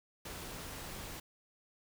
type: noise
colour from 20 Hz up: pink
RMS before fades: -45 dBFS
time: 0.25-1.2 s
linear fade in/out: 5 ms
effects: none